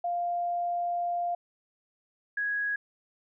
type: tone pair in turn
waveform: sine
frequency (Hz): 698.5 / 1661.3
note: F5 / G#6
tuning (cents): 0 / 0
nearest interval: octave + minor third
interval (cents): 1500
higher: second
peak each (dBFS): -27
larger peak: neither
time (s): 0.04-1.35 / 2.37-2.76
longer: first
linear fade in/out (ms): 5
effects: none